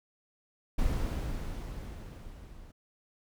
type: noise with level ramp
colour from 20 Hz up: brown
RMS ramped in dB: -29 to -50 dBFS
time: 0.78-2.72 s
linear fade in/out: 10 ms
effects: none